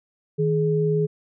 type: tone pair together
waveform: sine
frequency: 157.97 / 419.9 Hz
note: D#3 / G#4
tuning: +27 / +19 cents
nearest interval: octave + perfect fourth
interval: 1692 cents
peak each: -21 dBFS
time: 0.38-1.07 s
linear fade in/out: 20 ms
effects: none